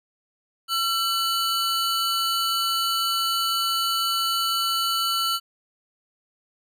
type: tone cluster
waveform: square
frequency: 1351 / 2983 / 4463 Hz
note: E6 / F#7 / C#8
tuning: +42 / +13 / +11 cents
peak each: -26 / -27 / -28 dBFS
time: 0.68-5.4 s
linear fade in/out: 50 ms
effects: none